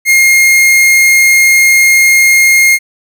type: tone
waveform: 45% pulse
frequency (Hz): 2134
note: C7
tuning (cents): +34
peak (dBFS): -4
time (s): 0.05-2.79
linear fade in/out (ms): 50
effects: none